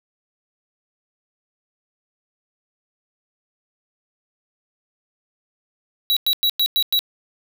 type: tone bursts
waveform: square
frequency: 3893 Hz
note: B7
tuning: 26 cents flat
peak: -16 dBFS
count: 6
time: 6.1-6.991 s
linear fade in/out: 0 ms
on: 66 ms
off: 99 ms
effects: 7-bit